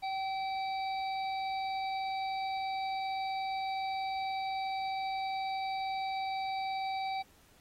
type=harmonic tone; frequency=770 Hz; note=G5; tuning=31 cents flat; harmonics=1 / 3 / 5 / 6; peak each=-33 / -43 / -47 / -49 dBFS; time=0.02-7.23 s; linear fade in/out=20 ms; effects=pink hiss -64 dBFS RMS until 7.6 s + AAC 48 kbps